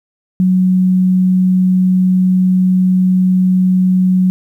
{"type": "tone", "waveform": "sine", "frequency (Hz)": 184.7, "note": "F#3", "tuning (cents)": -3, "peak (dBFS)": -8, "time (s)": [0.4, 4.3], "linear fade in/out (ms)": 0, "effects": ["8-bit"]}